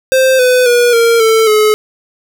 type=tone with pitch steps; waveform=square; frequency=523.3 / 502.6 / 482.6 / 463.5 / 445.2 / 427.5 Hz; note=C5 / B4 / B4 / A#4 / A4 / A4; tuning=0 / +30 / -40 / -10 / +20 / -50 cents; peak=-7 dBFS; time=0.12-1.74 s; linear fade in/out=0 ms; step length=270 ms; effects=none